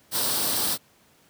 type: noise with comb filter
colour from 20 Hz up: white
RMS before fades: -25 dBFS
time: 0.11-0.78 s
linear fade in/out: 50 ms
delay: 0.22 ms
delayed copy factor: +0.55
effects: pink hiss -59 dBFS RMS until 1.29 s + high-pass 100 Hz 12 dB/octave